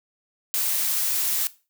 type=noise; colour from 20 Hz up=blue; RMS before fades=-24 dBFS; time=0.54-1.47 s; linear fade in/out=0 ms; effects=noise-tail reverb RT60 0.3 s tail -17 dB re dry